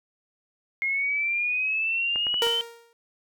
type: exponential sweep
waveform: sine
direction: up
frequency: 2140 to 3092 Hz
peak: -23 dBFS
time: 0.82-2.61 s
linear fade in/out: 0 ms
type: clicks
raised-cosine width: 0.5 ms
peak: -21 dBFS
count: 4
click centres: 2.159 / 2.268 / 2.342 / 2.468 s
type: tone with exponential decay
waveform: sawtooth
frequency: 466.2 Hz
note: A#4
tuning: in tune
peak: -17 dBFS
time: 2.42-2.93 s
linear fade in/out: 1 ms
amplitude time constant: 110 ms
effects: none